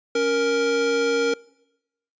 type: tone pair together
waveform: square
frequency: 277.2 / 467 Hz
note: C#4 / A#4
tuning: 0 / +3 cents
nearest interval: major sixth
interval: 903 cents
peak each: -29 / -20 dBFS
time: 0.15-1.34 s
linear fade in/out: 5 ms
effects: noise-tail reverb RT60 0.9 s tail -24 dB re dry + resampled to 16000 Hz